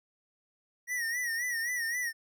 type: tone with vibrato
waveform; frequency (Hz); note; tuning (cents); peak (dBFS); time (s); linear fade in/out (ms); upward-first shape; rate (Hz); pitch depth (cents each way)
square; 1900; A#6; +33; -31; 0.87-2.13; 50; sine; 3.8; 87
effects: none